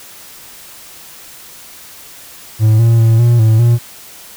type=tone with pitch steps; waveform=triangle; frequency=109.2 / 115.3 / 113.1 / 119 / 110.6 / 118.5 Hz; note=A2 / A#2 / A2 / A#2 / A2 / A#2; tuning=-13 / -19 / +48 / +36 / +9 / +29 cents; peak=-4 dBFS; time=2.59-3.79 s; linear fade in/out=50 ms; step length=200 ms; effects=white hiss -36 dBFS RMS until 4.36 s

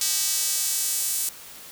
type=tone with high-pass filter sweep; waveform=square; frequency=174.61 Hz; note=F3; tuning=in tune; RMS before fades=-25 dBFS; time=0.01-1.29 s; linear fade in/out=2 ms; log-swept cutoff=5800 to 8700 Hz; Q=1.1; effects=white hiss -43 dBFS RMS until 1.71 s

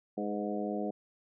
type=harmonic tone with a mistuned harmonic; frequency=103.83 Hz; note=G#2; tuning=in tune; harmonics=2 / 3 / 4 / 5 / 6 / 7; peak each=-36 / -38 / -39 / -40 / -41 / -41 dBFS; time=0.17-0.91 s; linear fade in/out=10 ms; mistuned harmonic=5; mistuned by=-32 cents; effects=none

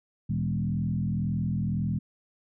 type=tone with frequency modulation; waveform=sine; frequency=157.5 Hz; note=D#3; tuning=21 cents sharp; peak=-25 dBFS; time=0.29-1.99 s; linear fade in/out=10 ms; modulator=41.9 Hz; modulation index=1.5; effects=none

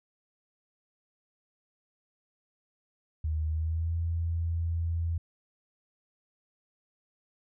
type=tone with pitch glide; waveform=sine; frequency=78 to 83.6 Hz; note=D#2 to E2; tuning=+5 to +25 cents; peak=-27 dBFS; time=3.24-5.18 s; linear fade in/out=5 ms; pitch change=+120 cents; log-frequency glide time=3.47-3.95 s; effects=none

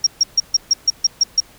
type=tone bursts; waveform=sine; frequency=5588 Hz; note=F8; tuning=in tune; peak=-9 dBFS; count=9; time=0.04-1.403 s; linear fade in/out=5 ms; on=27 ms; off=140 ms; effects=pink hiss -47 dBFS RMS until 1.58 s

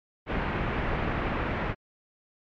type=low-pass noise; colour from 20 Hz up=pink; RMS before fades=-29 dBFS; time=0.26-1.75 s; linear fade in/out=50 ms; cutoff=2400 Hz; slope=24 dB/octave; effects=MP3 64 kbps

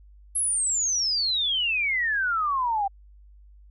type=exponential sweep; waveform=sine; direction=down; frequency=11175 to 771 Hz; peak=-22 dBFS; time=0.35-2.88 s; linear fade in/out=10 ms; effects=added 50 Hz sine -48 dBFS peak until 3.7 s

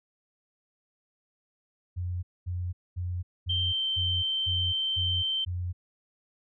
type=tone bursts; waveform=sine; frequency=89.1 Hz; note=F2; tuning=35 cents sharp; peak=-29 dBFS; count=8; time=1.96-5.73 s; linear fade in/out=20 ms; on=270 ms; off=230 ms
type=tone with pitch glide; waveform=sine; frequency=3136 to 3113 Hz; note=G7 to G7; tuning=0 to -13 cents; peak=-26 dBFS; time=3.49-5.45 s; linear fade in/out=10 ms; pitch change=-13 cents; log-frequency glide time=3.6-3.88 s
effects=none

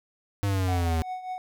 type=exponential sweep; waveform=square; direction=down; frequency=101.7 to 79.3 Hz; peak=-24 dBFS; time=0.43-1.02 s; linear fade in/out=0 ms
type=tone with tremolo; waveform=triangle; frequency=740 Hz; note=F#5; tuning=in tune; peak=-27 dBFS; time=0.68-1.38 s; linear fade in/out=0 ms; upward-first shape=triangle; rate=5.1 Hz; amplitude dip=75%
effects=none

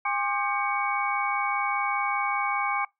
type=tone cluster; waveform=sine; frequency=811 / 1070 / 1195 / 1576 / 2240 Hz; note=G#5 / C6 / D6 / G6 / C#7; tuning=-41 / +38 / +30 / +9 / +18 cents; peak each=-29 / -30 / -31 / -37 / -29 dBFS; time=0.05-2.85 s; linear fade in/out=5 ms; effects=noise-tail reverb RT60 0.2 s tail -25 dB re dry

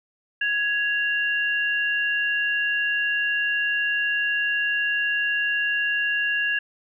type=tone pair together; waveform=sine; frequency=1668 / 2776 Hz; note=G#6 / F7; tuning=+7 / -11 cents; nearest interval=major sixth; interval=882 cents; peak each=-22 / -26 dBFS; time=0.41-6.59 s; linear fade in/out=5 ms; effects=none

